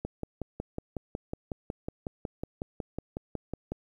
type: click train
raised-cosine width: 2 ms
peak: -20 dBFS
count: 21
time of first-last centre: 0.05-3.72 s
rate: 5.45 Hz
effects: 10-bit